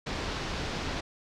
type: low-pass noise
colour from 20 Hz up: pink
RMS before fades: -34 dBFS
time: 0.06-1.01 s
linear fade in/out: 10 ms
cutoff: 5500 Hz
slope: 24 dB/octave
effects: none